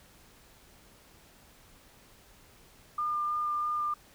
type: tone with vibrato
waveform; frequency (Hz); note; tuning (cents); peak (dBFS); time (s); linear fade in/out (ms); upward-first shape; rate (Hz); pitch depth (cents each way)
sine; 1204; D6; +43; -28; 2.98-3.94; 5; sine; 3.1; 8
effects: pink hiss -58 dBFS RMS until 4.14 s